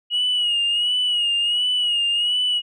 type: tone with vibrato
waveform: sine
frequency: 2894 Hz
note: F#7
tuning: 39 cents flat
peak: -16 dBFS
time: 0.1-2.62 s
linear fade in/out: 50 ms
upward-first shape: sine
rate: 1.4 Hz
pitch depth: 55 cents each way
effects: tanh soft clip ceiling -15 dBFS